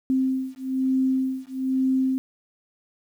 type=beating tone pair; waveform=sine; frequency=261.6 / 262.7 Hz; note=C4 / C4; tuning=0 / +7 cents; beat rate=1.1 Hz; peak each=-24 / -24 dBFS; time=0.1-2.18 s; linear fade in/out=0 ms; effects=9-bit